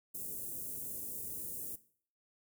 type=band-stop noise; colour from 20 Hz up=white; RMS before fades=-42 dBFS; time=0.14-1.76 s; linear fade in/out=10 ms; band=470 to 8600 Hz; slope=24 dB/octave; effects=noise-tail reverb RT60 0.5 s tail -17 dB re dry + high-pass 60 Hz 12 dB/octave